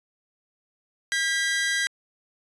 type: tone pair together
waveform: sawtooth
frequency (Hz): 1614.8 / 1960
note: G#6 / B6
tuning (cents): -49 / -14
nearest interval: minor third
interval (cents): 335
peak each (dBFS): -22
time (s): 1.12-1.87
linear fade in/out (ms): 0
effects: resampled to 22050 Hz